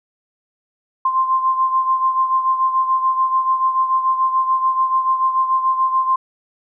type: beating tone pair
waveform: sine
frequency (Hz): 1046.5 / 1053.4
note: C6 / C6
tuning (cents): 0 / +11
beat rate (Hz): 6.9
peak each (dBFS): -15 / -22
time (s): 1.05-6.16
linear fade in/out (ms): 5
effects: none